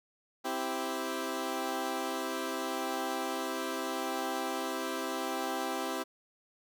15% pulse chord, C major, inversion none, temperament equal, 261.6 / 329.6 / 392 Hz, C4 / E4 / G4, 0 / 0 / 0 cents, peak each -31 dBFS, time 0.44-6.04 s, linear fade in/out 20 ms, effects none

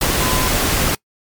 sine tone in noise, 1017 Hz, C6, 50 cents flat, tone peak -24 dBFS, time 0.2-0.48 s, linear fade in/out 5 ms, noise pink, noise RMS -17 dBFS, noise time 0.01-0.95 s, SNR -10 dB, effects noise-tail reverb RT60 0.1 s tail -24 dB re dry + MP3 96 kbps

